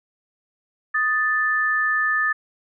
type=tone pair together; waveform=sine; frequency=1244.5 / 1759.9 Hz; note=D#6 / A6; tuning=0 / 0 cents; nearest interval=tritone; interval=600 cents; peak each=-24 / -19 dBFS; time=0.94-2.33 s; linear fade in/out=10 ms; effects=none